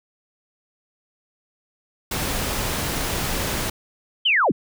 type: noise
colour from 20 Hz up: pink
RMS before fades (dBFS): -25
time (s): 2.11-3.7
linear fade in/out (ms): 5
type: linear sweep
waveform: sine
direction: down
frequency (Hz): 3212 to 96.4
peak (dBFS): -15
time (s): 4.25-4.52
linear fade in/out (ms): 10
effects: none